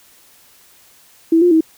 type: tone with pitch steps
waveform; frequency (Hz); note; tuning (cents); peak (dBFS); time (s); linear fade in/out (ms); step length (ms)
sine; 328 / 352.7 / 320.7; E4 / F4 / E4; -9 / +17 / -48; -8; 1.32-1.608; 5; 96
effects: white hiss -49 dBFS RMS until 1.77 s